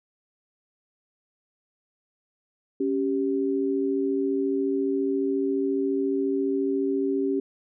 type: tone pair together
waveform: sine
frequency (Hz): 276.3 / 390.7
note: C#4 / G4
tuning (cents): -6 / -6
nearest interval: tritone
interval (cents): 600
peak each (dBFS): -25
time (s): 2.8-7.4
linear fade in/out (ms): 5
effects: none